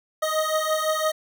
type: beating tone pair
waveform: 25% pulse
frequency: 622.3 / 628.2 Hz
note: D#5 / D#5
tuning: 0 / +16 cents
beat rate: 5.9 Hz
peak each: -21 dBFS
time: 0.22-1.12 s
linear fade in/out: 10 ms
effects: none